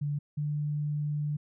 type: tone pair in turn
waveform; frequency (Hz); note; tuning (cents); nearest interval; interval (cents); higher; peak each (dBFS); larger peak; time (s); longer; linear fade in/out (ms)
sine; 145.6 / 148.23; D3 / D3; -15 / +16; unison; 31; second; -28; neither; 0.01-0.19 / 0.37-1.37; second; 10
effects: none